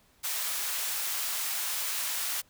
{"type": "high-pass noise", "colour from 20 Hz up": "white", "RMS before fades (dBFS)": -32, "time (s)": [0.23, 2.42], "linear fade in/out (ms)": 20, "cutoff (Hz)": 830, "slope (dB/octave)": 12, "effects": ["pink hiss -64 dBFS RMS until 2.49 s"]}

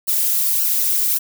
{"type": "noise with flanger", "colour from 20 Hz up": "violet", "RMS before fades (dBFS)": -18, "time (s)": [0.07, 1.19], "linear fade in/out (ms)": 20, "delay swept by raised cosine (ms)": [0.7, 3.7], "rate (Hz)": 1.8, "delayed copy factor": 1, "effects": []}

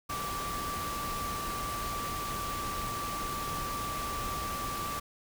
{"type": "tone in noise", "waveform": "sine", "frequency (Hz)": 1165, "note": "D6", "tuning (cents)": -14, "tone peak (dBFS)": -35, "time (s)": [0.09, 5], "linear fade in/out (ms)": 10, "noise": "pink", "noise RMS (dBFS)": -38, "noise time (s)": [0.09, 5], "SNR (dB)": 0, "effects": []}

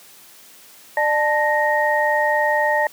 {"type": "tone cluster", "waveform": "sine", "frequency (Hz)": [599, 879, 1865], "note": ["D5", "A5", "A#6"], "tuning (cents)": [34, -2, 0], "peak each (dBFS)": -20, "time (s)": [0.97, 2.87], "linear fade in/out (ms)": 2, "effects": ["white hiss -46 dBFS RMS until 2.92 s", "high-pass 150 Hz 12 dB/octave"]}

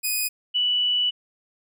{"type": "tone pair in turn", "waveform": ["5% pulse", "sine"], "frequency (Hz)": [2489, 2960], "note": ["D#7", "F#7"], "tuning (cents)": [0, 0], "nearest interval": "minor third", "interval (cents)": 300, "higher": "second", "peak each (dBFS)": [-13, -19], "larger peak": "first", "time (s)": [[0.03, 0.29], [0.54, 1.11]], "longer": "second", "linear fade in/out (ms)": 20, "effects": []}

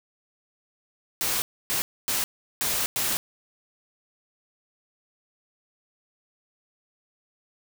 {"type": "noise bursts at uneven times", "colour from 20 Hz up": "white", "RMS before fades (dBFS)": -26, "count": 5, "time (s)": [[1.21, 1.42], [1.7, 1.82], [2.08, 2.24], [2.61, 2.86], [2.96, 3.17]], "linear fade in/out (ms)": 0, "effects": []}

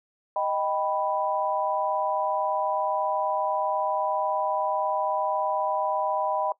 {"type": "chord", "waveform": "sine", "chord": "Eb augmented", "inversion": "none", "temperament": "equal", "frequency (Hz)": [622.3, 784, 987.8], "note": ["Eb5", "G5", "B5"], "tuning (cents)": [0, 0, 0], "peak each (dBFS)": -28, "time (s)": [0.36, 6.52], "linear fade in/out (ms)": 2, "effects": ["noise-tail reverb RT60 0.1 s tail -19 dB re dry"]}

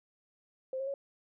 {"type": "tone with pitch steps", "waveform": "sine", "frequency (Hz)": [523.3, 538.6, 554.4], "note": ["C5", "C#5", "C#5"], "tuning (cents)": [0, -50, 0], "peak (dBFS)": -33, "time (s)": [0.73, 0.94], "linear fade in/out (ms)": 2, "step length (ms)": 70, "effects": []}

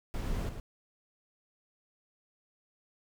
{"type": "noise with echo", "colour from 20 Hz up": "brown", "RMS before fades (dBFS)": -34, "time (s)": [0.14, 0.49], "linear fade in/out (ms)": 0, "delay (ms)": 110, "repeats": 1, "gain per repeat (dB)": -7, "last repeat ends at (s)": 0.6, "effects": []}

